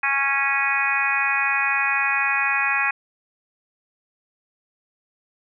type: harmonic tone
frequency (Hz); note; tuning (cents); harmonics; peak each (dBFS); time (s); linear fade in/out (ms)
276; C#4; -7; 3 / 4 / 5 / 6 / 7 / 8 / 9; -29 / -28 / -29 / -25 / -26 / -30 / -23; 0.03-2.91; 5
effects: none